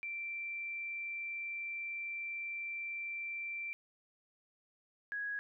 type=tone pair in turn; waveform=sine; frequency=2349 / 1661 Hz; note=D7 / G#6; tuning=0 / 0 cents; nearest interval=tritone; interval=600 cents; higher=first; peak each=-38 / -36 dBFS; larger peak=second; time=0.03-3.73 / 5.12-5.39 s; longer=first; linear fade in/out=0 ms; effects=none